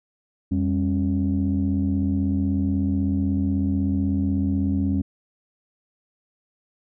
sine tone cluster, 86.6 / 197.7 / 273.9 Hz, F2 / G3 / C#4, -14 / +15 / -21 cents, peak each -23 dBFS, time 0.51-5.02 s, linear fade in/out 10 ms, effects tanh soft clip ceiling -13 dBFS

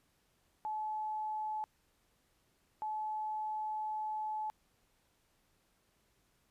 sine tone bursts at uneven times, 860 Hz, A5, 40 cents flat, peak -35 dBFS, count 2, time 0.65-1.64 / 2.82-4.5 s, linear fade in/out 0 ms, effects pink hiss -74 dBFS RMS until 6.5 s + resampled to 32000 Hz

